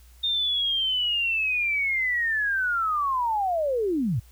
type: linear sweep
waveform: sine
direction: down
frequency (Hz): 3664 to 94.5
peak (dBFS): -22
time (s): 0.23-4.2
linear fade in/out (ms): 10
effects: added 60 Hz sine -49 dBFS peak until 4.31 s + white hiss -59 dBFS RMS until 4.31 s